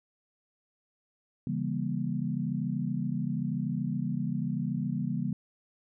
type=chord; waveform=sine; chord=C# diminished seventh; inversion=none; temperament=just; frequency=138.59 / 166.31 / 199.57 / 239.5 Hz; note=C#3 / E3 / G3 / Bb3; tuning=0 / +16 / +31 / +47 cents; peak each=-34 dBFS; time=1.47-5.33 s; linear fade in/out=2 ms; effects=none